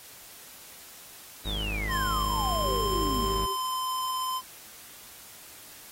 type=exponential sweep; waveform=sine; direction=down; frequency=3951 to 210.6 Hz; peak=-32 dBFS; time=1.44-3.28 s; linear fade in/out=50 ms
type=tone; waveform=40% pulse; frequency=51.91 Hz; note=G#1; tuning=in tune; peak=-30 dBFS; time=1.45-3.46 s; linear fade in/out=10 ms
type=tone with pitch glide; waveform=square; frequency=1046.5 to 1029.1 Hz; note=C6 to C6; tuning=0 to -29 cents; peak=-29 dBFS; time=1.88-4.42 s; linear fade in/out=50 ms; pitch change=-29 cents; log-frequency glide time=3.23-3.41 s
type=tone with tremolo; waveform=triangle; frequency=389.1 Hz; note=G4; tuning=13 cents flat; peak=-29 dBFS; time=2.64-3.56 s; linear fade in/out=50 ms; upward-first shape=triangle; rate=3.4 Hz; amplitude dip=60%
effects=white hiss -48 dBFS RMS until 5.91 s + AAC 48 kbps